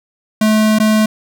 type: tone with dropouts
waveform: square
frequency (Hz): 216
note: A3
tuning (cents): -32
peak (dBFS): -10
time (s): 0.41-1.06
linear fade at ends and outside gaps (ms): 5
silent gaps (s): 0.787-0.799
effects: none